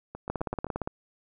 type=two click trains; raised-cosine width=1 ms; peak=-16 / -24 dBFS; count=11 / 5; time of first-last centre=0.3-0.875 / 0.15-0.667 s; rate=17.4 / 7.73 Hz; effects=none